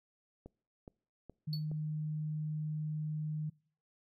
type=click train; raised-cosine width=2 ms; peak=-35 dBFS; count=4; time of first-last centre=0.46-1.715 s; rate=2.39 Hz
type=tone; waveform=sine; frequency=153.4 Hz; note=D#3; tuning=24 cents flat; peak=-34 dBFS; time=1.47-3.5 s; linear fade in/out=10 ms
type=tone with exponential decay; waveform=triangle; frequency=4435 Hz; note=C#8; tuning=in tune; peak=-35 dBFS; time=1.53-1.66 s; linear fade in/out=1 ms; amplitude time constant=28 ms
effects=noise-tail reverb RT60 0.5 s tail -25 dB re dry